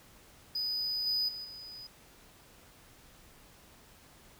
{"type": "tone with level steps", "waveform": "triangle", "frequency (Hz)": 4978, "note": "D#8", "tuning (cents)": 0, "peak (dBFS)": [-30, -27, -38, -43], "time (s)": [0.55, 1.87], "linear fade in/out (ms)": 5, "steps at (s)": [1.06, 1.28, 1.44], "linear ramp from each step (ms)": 10, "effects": ["pink hiss -58 dBFS RMS until 4.39 s"]}